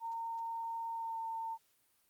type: tone with pitch glide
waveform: sine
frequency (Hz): 916 to 905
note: A#5 to A5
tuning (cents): -31 to +48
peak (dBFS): -37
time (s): 0-1.58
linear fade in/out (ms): 50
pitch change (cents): -21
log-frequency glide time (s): 0.93-1.19
effects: white hiss -73 dBFS RMS until 2.09 s + Opus 32 kbps